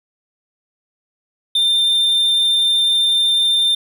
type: tone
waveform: triangle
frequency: 3594 Hz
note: A7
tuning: 36 cents sharp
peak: -11 dBFS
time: 1.55-3.75 s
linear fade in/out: 5 ms
effects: none